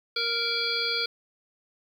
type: harmonic tone with a mistuned harmonic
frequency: 466.2 Hz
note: A#4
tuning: in tune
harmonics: 1 / 3 / 5 / 7 / 9 / 10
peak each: -35 / -33 / -33 / -32 / -32 / -30 dBFS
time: 0.16-1.06 s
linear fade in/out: 5 ms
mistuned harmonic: 7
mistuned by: +50 cents
effects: 9-bit